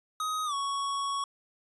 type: tone with pitch glide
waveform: square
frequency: 1257 to 1113.4 Hz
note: D#6 to C#6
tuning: +17 to +7 cents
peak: -30 dBFS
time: 0.2-1.24 s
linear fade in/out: 2 ms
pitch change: -210 cents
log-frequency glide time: 0.45-0.54 s
effects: resampled to 24000 Hz